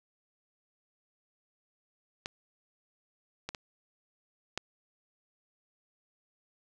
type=clicks; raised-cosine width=0.2 ms; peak=-18 / -19 / -22 / -15 dBFS; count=4; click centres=2.259 / 3.49 / 3.548 / 4.576 s; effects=none